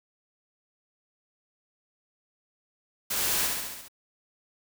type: noise with echo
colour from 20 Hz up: white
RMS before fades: -29 dBFS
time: 3.1-3.47 s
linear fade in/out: 10 ms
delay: 69 ms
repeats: 6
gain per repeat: -3 dB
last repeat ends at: 3.884 s
effects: none